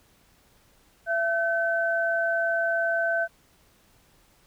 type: tone pair together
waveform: sine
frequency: 671.5 / 1529 Hz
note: E5 / G6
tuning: +32 / -44 cents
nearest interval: octave + major second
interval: 1424 cents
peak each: -25 dBFS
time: 1.06-3.28 s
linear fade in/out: 50 ms
effects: pink hiss -61 dBFS RMS until 4.46 s